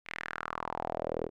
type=tone with band-pass filter sweep; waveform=sawtooth; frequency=40.7 Hz; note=E1; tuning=21 cents flat; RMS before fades=-37 dBFS; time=0.05-1.3 s; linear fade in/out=50 ms; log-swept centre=2300 to 410 Hz; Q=3.6; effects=none